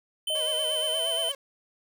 square tone, 3071 Hz, G7, 36 cents flat, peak -27 dBFS, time 0.27-1.32 s, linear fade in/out 5 ms
sine tone with pitch glide, 622.3 to 657.4 Hz, D#5 to E5, 0 to -5 cents, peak -31 dBFS, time 0.3-1.29 s, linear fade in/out 2 ms, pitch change +95 cents, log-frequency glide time 0.88-1.04 s
sawtooth tone with vibrato, 523.3 Hz, C5, in tune, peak -34 dBFS, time 0.35-1.35 s, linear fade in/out 2 ms, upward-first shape sine, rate 8.5 Hz, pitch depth 140 cents each way
effects none

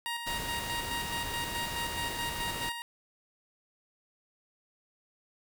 15% pulse tone with tremolo, 940 Hz, A#5, 14 cents sharp, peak -26 dBFS, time 0.06-2.82 s, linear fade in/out 0 ms, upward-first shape square, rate 4.7 Hz, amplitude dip 45%
pink noise, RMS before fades -39 dBFS, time 0.26-2.7 s, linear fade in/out 10 ms
effects none

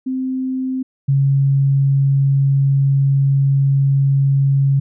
sine tone pair in turn, 260 / 137.73 Hz, C4 / C#3, -11 / -11 cents, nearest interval major seventh, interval 1100 cents, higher first, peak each -18 / -11 dBFS, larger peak second, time 0.06-0.83 / 1.08-4.8 s, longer second, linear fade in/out 10 ms, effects none

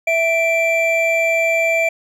triangle tone pair together, 659.3 / 2349 Hz, E5 / D7, 0 / 0 cents, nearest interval octave + minor seventh, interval 2200 cents, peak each -15 dBFS, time 0.07-1.89 s, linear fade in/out 5 ms, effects none

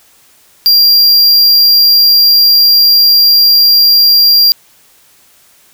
square tone, 4763 Hz, D8, 24 cents sharp, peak -4 dBFS, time 0.66-4.52 s, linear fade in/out 0 ms, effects white hiss -46 dBFS RMS until 5.73 s

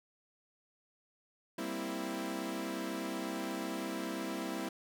sawtooth chord, C dominant seventh, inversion second, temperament equal, 196 / 233.1 / 261.6 / 329.6 Hz, G3 / Bb3 / C4 / E4, 0 / 0 / 0 / 0 cents, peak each -39 / -40 / -38 / -36 dBFS, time 1.58-4.69 s, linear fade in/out 5 ms, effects none

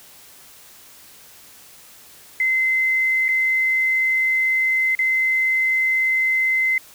sine tone with dropouts, 2061 Hz, C7, 27 cents flat, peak -16 dBFS, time 2.4-6.78 s, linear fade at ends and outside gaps 2 ms, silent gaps 3.283-3.288 / 4.951-4.99 s, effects white hiss -46 dBFS RMS until 6.94 s

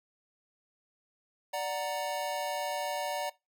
square chord, D augmented, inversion none, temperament equal, 587.3 / 740 / 932.3 Hz, D5 / F#5 / A#5, 0 / 0 / 0 cents, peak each -36 / -37 / -38 dBFS, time 1.53-3.3 s, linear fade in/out 10 ms, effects noise-tail reverb RT60 0.2 s tail -19 dB re dry

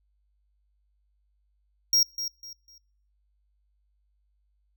square tone with echo, 5600 Hz, F8, 4 cents sharp, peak -19 dBFS, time 1.93-2.03 s, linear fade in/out 2 ms, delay 250 ms, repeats 3, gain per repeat -11 dB, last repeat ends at 2.78 s, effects noise-tail reverb RT60 0.5 s tail -24 dB re dry + added 50 Hz sine -67 dBFS peak until 4.76 s

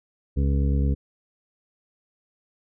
harmonic tone, 69.3 Hz, C#2, in tune, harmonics 1 / 2 / 3 / 4 / 6 / 7, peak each -20 / -26 / -31 / -32 / -38 / -39 dBFS, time 0.36-0.95 s, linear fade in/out 20 ms, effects none

